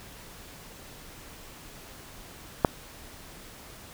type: click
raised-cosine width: 1 ms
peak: -3 dBFS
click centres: 2.648 s
effects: pink hiss -47 dBFS RMS until 3.93 s